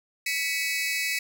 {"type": "tone cluster", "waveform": "sawtooth", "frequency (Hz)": [1977, 2244, 2564], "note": ["B6", "C#7", "E7"], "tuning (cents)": [1, 21, -49], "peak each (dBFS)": -27, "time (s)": [0.26, 1.19], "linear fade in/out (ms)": 5, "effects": []}